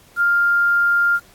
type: tone with quantisation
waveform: sine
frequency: 1400 Hz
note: F6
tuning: 4 cents sharp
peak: -13 dBFS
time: 0.16-1.2 s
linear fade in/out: 50 ms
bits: 7
effects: pink hiss -50 dBFS RMS until 1.34 s + AAC 64 kbps